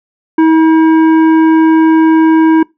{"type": "tone with hard clipping", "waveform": "sine", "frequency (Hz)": 320.6, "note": "E4", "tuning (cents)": -48, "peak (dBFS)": -6, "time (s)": [0.38, 2.63], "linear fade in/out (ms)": 5, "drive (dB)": 12, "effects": ["noise-tail reverb RT60 0.2 s tail -23 dB re dry", "low-pass 2000 Hz 12 dB/octave"]}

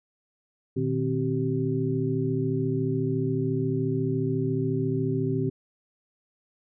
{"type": "tone cluster", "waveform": "sine", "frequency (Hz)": [119.9, 154, 263.1, 385.9], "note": ["A#2", "D#3", "C4", "G4"], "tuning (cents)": [49, -17, 10, -27], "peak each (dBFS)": -29, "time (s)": [0.76, 5.5], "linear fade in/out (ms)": 10, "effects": []}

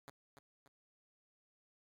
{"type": "tone with echo", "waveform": "5% pulse", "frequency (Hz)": 138.59, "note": "C#3", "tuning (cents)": 0, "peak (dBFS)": -39, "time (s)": [0.08, 0.1], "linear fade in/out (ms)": 0, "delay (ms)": 290, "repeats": 2, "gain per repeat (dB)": -7, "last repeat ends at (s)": 0.68, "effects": ["AAC 48 kbps"]}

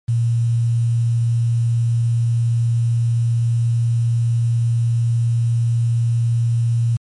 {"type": "tone with quantisation", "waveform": "sine", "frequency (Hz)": 116.9, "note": "A#2", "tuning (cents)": 5, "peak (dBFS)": -14, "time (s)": [0.08, 6.97], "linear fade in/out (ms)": 10, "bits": 7, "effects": ["MP3 48 kbps"]}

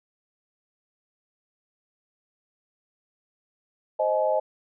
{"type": "chord", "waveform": "sine", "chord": "Ab major", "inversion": "first", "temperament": "equal with one note detuned", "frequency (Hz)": [523.3, 622.3, 852], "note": ["C5", "Eb5", "Ab5"], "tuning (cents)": [0, 0, 44], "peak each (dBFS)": [-26, -23, -27], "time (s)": [3.99, 4.4], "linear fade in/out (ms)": 10, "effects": []}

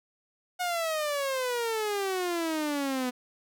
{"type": "exponential sweep", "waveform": "sawtooth", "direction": "down", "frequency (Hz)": [730, 246.9], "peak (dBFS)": -24, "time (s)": [0.59, 3.11], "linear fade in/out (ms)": 20, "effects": []}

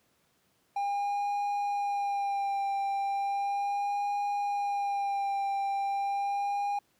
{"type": "tone with vibrato", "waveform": "triangle", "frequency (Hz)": 803, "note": "G5", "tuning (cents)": 41, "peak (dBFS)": -26, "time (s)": [0.76, 6.79], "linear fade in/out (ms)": 5, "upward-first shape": "sine", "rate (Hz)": 0.36, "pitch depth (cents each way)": 24, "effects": ["pink hiss -70 dBFS RMS until 6.99 s", "high-pass 100 Hz 12 dB/octave"]}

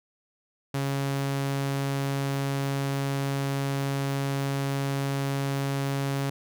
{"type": "tone", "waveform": "sawtooth", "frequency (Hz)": 138.2, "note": "C#3", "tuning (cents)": -5, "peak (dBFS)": -22, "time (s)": [0.74, 6.3], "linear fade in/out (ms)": 5, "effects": []}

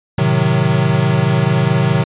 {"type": "chord", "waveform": "square", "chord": "A diminished seventh", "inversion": "none", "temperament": "equal", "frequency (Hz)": [110, 130.81, 155.56, 185], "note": ["A2", "C3", "Eb3", "Gb3"], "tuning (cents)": [0, 0, 0, 0], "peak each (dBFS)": [-21, -16, -17, -20], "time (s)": [0.18, 2.04], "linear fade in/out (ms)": 5, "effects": ["resampled to 8000 Hz"]}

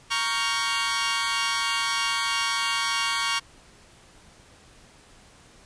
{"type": "chord", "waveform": "15% pulse", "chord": "G half-diminished seventh", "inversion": "first", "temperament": "equal with one note detuned", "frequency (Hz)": [932.3, 1117.1, 1396.9, 1568], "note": ["Bb5", "Db6", "F6", "G6"], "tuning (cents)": [0, 13, 0, 0], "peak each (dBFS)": [-24, -20, -25, -25], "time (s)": [0.1, 3.4], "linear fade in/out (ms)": 20, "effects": ["pink hiss -53 dBFS RMS until 5.65 s", "resampled to 22050 Hz"]}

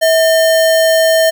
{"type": "tone with sample-and-hold", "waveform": "sine", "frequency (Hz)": 647, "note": "E5", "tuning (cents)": -32, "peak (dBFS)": -7, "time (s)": [0.01, 1.31], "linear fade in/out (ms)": 20, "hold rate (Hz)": 2450, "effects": []}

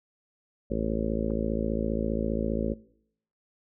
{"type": "harmonic tone", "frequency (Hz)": 55, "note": "A1", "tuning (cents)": 0, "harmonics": [1, 2, 3, 4, 5, 6, 7, 8, 9, 10], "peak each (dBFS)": [-33, -38, -37, -32, -36, -37, -36, -37, -36, -36], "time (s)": [0.7, 2.74], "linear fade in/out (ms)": 10}
{"type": "clicks", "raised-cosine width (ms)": 1, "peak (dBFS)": -36, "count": 2, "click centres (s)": [1.303, 1.308]}
{"effects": ["noise-tail reverb RT60 0.7 s tail -21 dB re dry"]}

